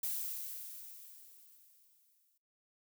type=noise with exponential decay; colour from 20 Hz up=violet; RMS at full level=-36 dBFS; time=0.03-2.38 s; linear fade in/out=5 ms; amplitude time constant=510 ms; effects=noise-tail reverb RT60 0.5 s tail -25 dB re dry